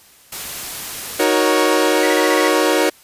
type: noise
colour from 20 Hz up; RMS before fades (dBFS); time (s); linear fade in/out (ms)
white; -28; 0.32-1.24; 5
type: chord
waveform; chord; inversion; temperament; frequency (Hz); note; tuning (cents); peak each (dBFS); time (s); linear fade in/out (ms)
sawtooth; D# minor seventh; none; equal with one note detuned; 311.1 / 370 / 470.8 / 554.4; D#4 / F#4 / A#4 / C#5; 0 / 0 / +17 / 0; -15; 1.19-2.9; 10
type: tone bursts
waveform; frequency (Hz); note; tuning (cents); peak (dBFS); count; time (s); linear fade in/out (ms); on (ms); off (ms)
triangle; 1964; B6; -10; -20; 7; 2.03-2.478; 2; 40; 28
effects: white hiss -48 dBFS RMS until 3.03 s + resampled to 32000 Hz